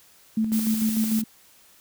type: tone with tremolo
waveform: sine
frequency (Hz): 220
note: A3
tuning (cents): 0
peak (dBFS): -19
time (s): 0.37-1.24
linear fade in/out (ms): 5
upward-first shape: square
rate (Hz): 6.7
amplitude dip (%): 45
type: noise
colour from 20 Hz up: blue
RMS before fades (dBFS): -32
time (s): 0.52-1.22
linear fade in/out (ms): 10
effects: white hiss -55 dBFS RMS until 1.8 s